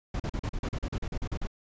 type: noise bursts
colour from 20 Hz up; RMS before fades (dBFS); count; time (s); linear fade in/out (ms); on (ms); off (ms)
brown; -31; 14; 0.14-1.472; 5; 58; 40
effects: resampled to 16000 Hz